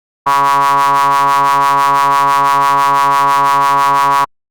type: ring-modulated tone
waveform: square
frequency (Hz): 70.2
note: C#2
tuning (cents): +22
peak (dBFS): -6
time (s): 0.26-4.25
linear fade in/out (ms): 10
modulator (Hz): 1050
effects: Opus 48 kbps